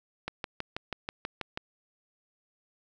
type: click train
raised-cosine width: 0.3 ms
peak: -17 dBFS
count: 9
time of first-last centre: 0.28-1.574 s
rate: 6.18 Hz
effects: none